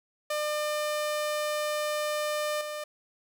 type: tone with level steps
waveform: sawtooth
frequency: 600 Hz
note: D5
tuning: 37 cents sharp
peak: -24 / -30 dBFS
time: 0.3-2.84 s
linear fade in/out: 5 ms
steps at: 2.61 s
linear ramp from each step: 2 ms
effects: none